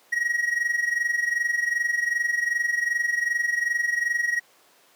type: tone with amplitude modulation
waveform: triangle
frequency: 1900 Hz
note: A#6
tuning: 33 cents sharp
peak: -17 dBFS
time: 0.12-4.4 s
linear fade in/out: 10 ms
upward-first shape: sine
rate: 22.6 Hz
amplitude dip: 75%
effects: pink hiss -57 dBFS RMS until 4.95 s + high-pass 400 Hz 12 dB/octave